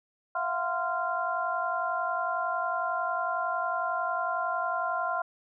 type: tone cluster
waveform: sine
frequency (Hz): 671 / 722 / 1038 / 1385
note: E5 / F#5 / C6 / F6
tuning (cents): +31 / -43 / -14 / -15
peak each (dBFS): -34 / -33 / -32 / -32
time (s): 0.35-5.22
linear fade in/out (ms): 5
effects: none